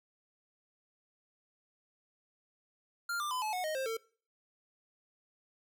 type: tone with pitch steps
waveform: square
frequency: 1396.9 / 1188.3 / 1010.8 / 859.9 / 731.5 / 622.2 / 529.3 / 450.3 Hz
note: F6 / D6 / B5 / A5 / F#5 / D#5 / C5 / A4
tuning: 0 / +20 / +40 / -40 / -20 / 0 / +20 / +40 cents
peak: -34 dBFS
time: 3.09-3.97 s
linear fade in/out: 5 ms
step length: 110 ms
effects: noise-tail reverb RT60 0.4 s tail -21 dB re dry